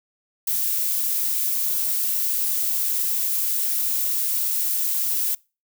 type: noise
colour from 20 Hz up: violet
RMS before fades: -23 dBFS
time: 0.47-5.35 s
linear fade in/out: 5 ms
effects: noise-tail reverb RT60 0.3 s tail -24 dB re dry